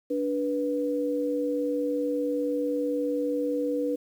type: tone pair together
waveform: sine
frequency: 290.8 / 489.4 Hz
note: D4 / B4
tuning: -17 / -16 cents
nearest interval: major sixth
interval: 901 cents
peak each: -28 / -27 dBFS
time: 0.1-3.96 s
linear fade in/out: 10 ms
effects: 9-bit